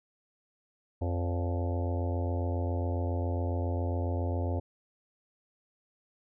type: harmonic tone with a mistuned harmonic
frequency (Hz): 87.31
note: F2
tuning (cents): 0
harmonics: 1 / 3 / 4 / 5 / 6 / 7 / 8 / 9 / 10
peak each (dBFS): -29 / -38 / -41 / -43 / -41 / -42 / -43 / -49 / -47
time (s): 1.01-4.6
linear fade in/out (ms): 10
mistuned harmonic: 7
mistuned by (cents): -79
effects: none